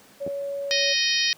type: tone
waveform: sine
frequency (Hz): 561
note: C#5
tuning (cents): +21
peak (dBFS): -27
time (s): 0.2-0.94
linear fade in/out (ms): 20
type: clicks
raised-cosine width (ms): 2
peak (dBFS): -19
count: 2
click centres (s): 0.265 / 0.276
type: harmonic tone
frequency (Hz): 622.3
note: D#5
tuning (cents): 0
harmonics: 3 / 4 / 5 / 6 / 7 / 8 / 9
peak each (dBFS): -28 / -28 / -28 / -28 / -28 / -28 / -28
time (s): 0.71-1.33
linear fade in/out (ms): 0
effects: pink hiss -52 dBFS RMS until 1.37 s + high-pass 150 Hz 12 dB/octave